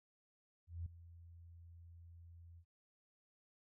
sine tone with ADSR envelope, 84.8 Hz, E2, 50 cents sharp, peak -39 dBFS, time 0.67-2.65 s, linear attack 190 ms, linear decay 4 ms, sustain -16 dB, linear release 70 ms, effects none

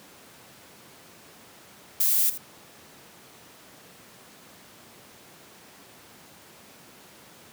violet noise with echo, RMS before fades -22 dBFS, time 2-2.3 s, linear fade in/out 5 ms, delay 78 ms, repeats 1, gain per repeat -13 dB, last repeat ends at 2.378 s, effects pink hiss -50 dBFS RMS until 7.52 s + high-pass 150 Hz 12 dB/octave

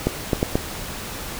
clicks, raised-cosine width 2 ms, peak -4 dBFS, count 4, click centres 0.07 / 0.332 / 0.429 / 0.555 s, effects pink hiss -32 dBFS RMS until 1.39 s

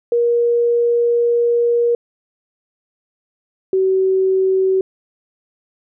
sine tone pair in turn, 473.8 / 379.5 Hz, A#4 / F#4, +28 / +44 cents, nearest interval major third, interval 384 cents, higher first, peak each -12 dBFS, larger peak neither, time 0.12-1.95 / 3.73-4.81 s, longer first, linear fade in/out 2 ms, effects none

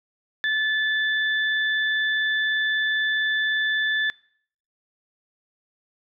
sine tone pair together, 1738 / 3515 Hz, A6 / A7, -22 / -2 cents, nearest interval octave, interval 1220 cents, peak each -21 / -29 dBFS, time 0.44-4.1 s, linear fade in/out 0 ms, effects noise-tail reverb RT60 0.6 s tail -22 dB re dry

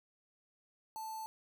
square tone with notch filter, 880 Hz, A5, in tune, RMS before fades -43 dBFS, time 0.96-1.26 s, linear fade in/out 0 ms, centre 2500 Hz, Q 0.7, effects none

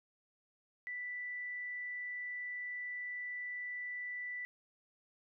sine tone, 1975.5 Hz, B6, in tune, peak -39 dBFS, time 0.87-4.45 s, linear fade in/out 0 ms, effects none

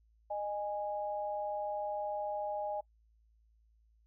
sine tone pair together, 613 / 826.6 Hz, D#5 / G#5, -26 / -8 cents, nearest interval perfect fourth, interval 518 cents, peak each -37 / -37 dBFS, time 0.3-2.81 s, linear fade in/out 10 ms, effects noise-tail reverb RT60 0.1 s tail -22 dB re dry + added 55 Hz sine -65 dBFS peak until 4.06 s

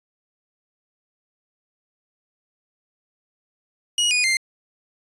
sawtooth tone with pitch steps, 2897 / 2464 / 2096 Hz, F#7 / D#7 / C7, -37 / -17 / +2 cents, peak -14 dBFS, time 3.98-4.37 s, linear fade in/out 2 ms, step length 130 ms, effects resampled to 24000 Hz

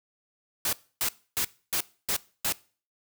white noise bursts, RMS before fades -27 dBFS, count 6, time 0.65-2.524 s, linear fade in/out 2 ms, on 79 ms, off 280 ms, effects noise-tail reverb RT60 0.4 s tail -21 dB re dry

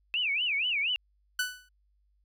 sine tone with vibrato, 2576 Hz, E7, 41 cents flat, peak -26 dBFS, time 0.14-0.96 s, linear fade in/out 0 ms, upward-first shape sine, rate 4.2 Hz, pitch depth 270 cents each way
sawtooth tone with exponential decay, 1492 Hz, F#6, 14 cents sharp, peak -21 dBFS, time 1.39-1.69 s, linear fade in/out 5 ms, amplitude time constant 64 ms
effects added 50 Hz sine -66 dBFS peak until 2.24 s

